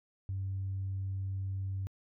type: tone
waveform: sine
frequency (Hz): 96.3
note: G2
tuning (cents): -30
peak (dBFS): -32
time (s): 0.29-1.87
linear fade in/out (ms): 0
effects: tanh soft clip ceiling -29 dBFS